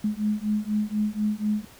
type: beating tone pair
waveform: sine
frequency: 209.3 / 213.4 Hz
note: G#3 / G#3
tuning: +14 / +47 cents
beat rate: 4.1 Hz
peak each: -26 dBFS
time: 0.04-1.65 s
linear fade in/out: 5 ms
effects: pink hiss -50 dBFS RMS until 1.79 s